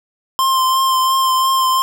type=tone with vibrato; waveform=square; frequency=1050 Hz; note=C6; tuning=6 cents sharp; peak=-13 dBFS; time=0.39-1.82 s; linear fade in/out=0 ms; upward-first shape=triangle; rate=2.9 Hz; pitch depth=24 cents each way; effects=none